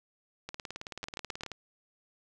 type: two click trains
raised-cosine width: 0.2 ms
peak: -19 / -22 dBFS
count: 4 / 20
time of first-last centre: 1.04-1.435 / 0.49-1.517 s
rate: 7.6 / 18.5 Hz
effects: none